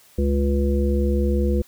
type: harmonic tone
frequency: 70.2 Hz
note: C#2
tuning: 22 cents sharp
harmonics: 1 / 3 / 5 / 7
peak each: -19 / -24 / -26 / -27 dBFS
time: 0.18-1.62 s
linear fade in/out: 5 ms
effects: white hiss -53 dBFS RMS until 1.67 s